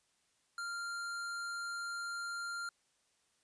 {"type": "tone", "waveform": "square", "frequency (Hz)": 1392, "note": "F6", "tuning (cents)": -6, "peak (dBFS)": -39, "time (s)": [0.58, 2.69], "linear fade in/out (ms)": 2, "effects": ["white hiss -75 dBFS RMS until 3.43 s", "resampled to 22050 Hz"]}